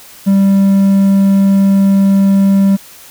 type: tone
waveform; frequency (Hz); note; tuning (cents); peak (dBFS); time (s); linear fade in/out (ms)
triangle; 196; G3; 0; -4; 0.26-2.77; 20
effects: white hiss -37 dBFS RMS until 3.1 s